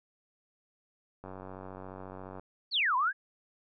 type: click train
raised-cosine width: 1 ms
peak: -30 dBFS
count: 110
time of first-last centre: 1.24-2.396 s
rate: 94.3 Hz
type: exponential two-way sweep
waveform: sine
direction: down then up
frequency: 4699 to 964 to 1706 Hz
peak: -25 dBFS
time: 2.71-3.13 s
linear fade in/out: 50 ms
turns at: 2.96 s
effects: none